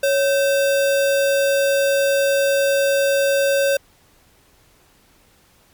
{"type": "tone with sample-and-hold", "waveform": "sine", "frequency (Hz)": 555, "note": "C#5", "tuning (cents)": 2, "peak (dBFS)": -14, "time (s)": [0.03, 3.77], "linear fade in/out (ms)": 5, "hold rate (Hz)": 2100, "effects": ["pink hiss -55 dBFS RMS until 5.73 s", "MP3 96 kbps"]}